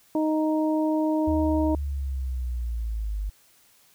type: harmonic tone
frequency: 311.1 Hz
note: D#4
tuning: in tune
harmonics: 1 / 2 / 3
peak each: -22 / -28 / -32 dBFS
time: 0.15-1.75 s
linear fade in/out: 2 ms
type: linear sweep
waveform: sine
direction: down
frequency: 79.5 to 49.23 Hz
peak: -26 dBFS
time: 1.27-3.3 s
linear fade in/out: 10 ms
effects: white hiss -59 dBFS RMS until 3.94 s